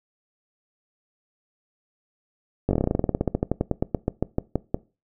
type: slowing click train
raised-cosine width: 2 ms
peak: -8 dBFS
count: 28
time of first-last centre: 2.69-4.744 s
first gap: 20 ms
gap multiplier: 1.09
effects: noise-tail reverb RT60 0.3 s tail -21 dB re dry